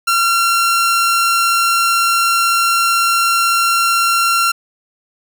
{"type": "tone", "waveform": "sawtooth", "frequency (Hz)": 1369, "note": "F6", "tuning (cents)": -35, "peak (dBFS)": -8, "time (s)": [0.07, 4.52], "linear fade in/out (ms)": 10, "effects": []}